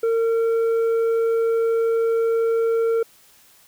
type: tone with tanh clipping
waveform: sine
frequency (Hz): 456.4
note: A#4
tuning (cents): -37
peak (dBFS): -18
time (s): 0.03-3.03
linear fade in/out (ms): 5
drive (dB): 5
effects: white hiss -53 dBFS RMS until 3.67 s